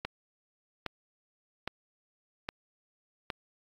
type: click train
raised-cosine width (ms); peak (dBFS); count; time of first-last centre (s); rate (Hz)
0.3; -17; 5; 0.05-3.302; 1.23
effects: AAC 32 kbps